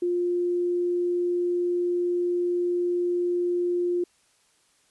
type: tone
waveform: sine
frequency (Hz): 352.2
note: F4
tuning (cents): +15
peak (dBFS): -22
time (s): 0.02-4.04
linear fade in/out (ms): 5
effects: white hiss -64 dBFS RMS until 4.9 s + resampled to 24000 Hz